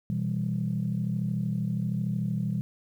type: chord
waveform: sine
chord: E minor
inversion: second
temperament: just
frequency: 123.61 / 164.81 / 197.78 Hz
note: B2 / E3 / G3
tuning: +2 / 0 / +16 cents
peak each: -30 dBFS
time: 0.1-2.61 s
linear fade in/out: 0 ms
effects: tanh soft clip ceiling -18 dBFS + 10-bit